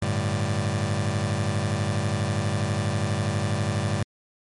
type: chord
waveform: sawtooth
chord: G suspended second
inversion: none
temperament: just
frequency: 98 / 110.25 / 147 Hz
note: G2 / A2 / D3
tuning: 0 / +4 / +2 cents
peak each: -22 / -23 / -25 dBFS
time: 0.02-4.03 s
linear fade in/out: 5 ms
effects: MP3 48 kbps